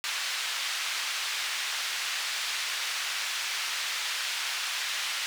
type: band-pass noise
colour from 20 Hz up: white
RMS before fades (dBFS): -32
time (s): 0.04-5.26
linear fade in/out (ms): 0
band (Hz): 1400 to 4200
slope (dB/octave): 12
effects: none